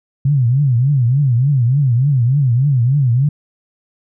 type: tone with vibrato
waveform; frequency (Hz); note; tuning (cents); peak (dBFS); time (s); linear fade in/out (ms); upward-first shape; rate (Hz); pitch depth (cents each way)
sine; 130.7; C3; -1; -10; 0.25-3.29; 5; triangle; 3.4; 240
effects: none